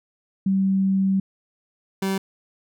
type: tone pair in turn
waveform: sine / 30% pulse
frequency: 192.8 / 192.8 Hz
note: G3 / G3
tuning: -28 / -28 cents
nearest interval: unison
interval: 0 cents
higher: neither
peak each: -17 / -19 dBFS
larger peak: first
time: 0.46-1.2 / 2.02-2.18 s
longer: first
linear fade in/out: 5 ms
effects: none